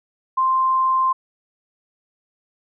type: tone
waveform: sine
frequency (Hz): 1046.5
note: C6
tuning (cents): 0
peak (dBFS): -15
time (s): 0.37-1.13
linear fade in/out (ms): 10
effects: none